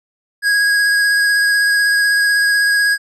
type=tone with vibrato; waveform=square; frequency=1649 Hz; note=G#6; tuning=13 cents flat; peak=-12 dBFS; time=0.42-2.98 s; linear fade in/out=50 ms; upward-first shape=sine; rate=16 Hz; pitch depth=14 cents each way; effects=low-pass 10000 Hz 12 dB/octave